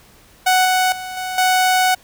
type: tone with level steps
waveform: sawtooth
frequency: 742 Hz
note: F#5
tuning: 5 cents sharp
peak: -8 / -10 / -23 / -19 / -9 dBFS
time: 0.46-1.95 s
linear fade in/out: 10 ms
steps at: 0.65 / 0.92 / 1.17 / 1.38 s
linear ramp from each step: 2 ms
effects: pink hiss -49 dBFS RMS until 2.03 s